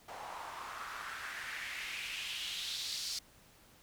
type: noise with band-pass filter sweep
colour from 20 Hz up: white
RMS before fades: -42 dBFS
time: 0.08-3.19 s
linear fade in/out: 5 ms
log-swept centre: 770 to 4900 Hz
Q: 3
effects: pink hiss -62 dBFS RMS until 3.82 s